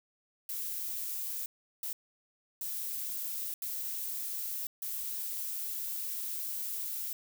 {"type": "noise bursts at uneven times", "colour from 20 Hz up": "violet", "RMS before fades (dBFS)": -37, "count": 5, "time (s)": [[0.49, 1.46], [1.83, 1.93], [2.61, 3.54], [3.62, 4.67], [4.82, 7.13]], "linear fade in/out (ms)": 2, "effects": []}